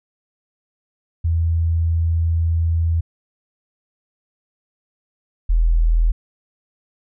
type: tone pair in turn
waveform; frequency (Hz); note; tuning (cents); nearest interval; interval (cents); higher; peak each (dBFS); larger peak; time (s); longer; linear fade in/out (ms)
sine; 82.8 / 41.07; E2 / E1; +8 / -6; octave; 1214; first; -15 / -12; second; 1.24-3.01 / 5.49-6.12; first; 10
effects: none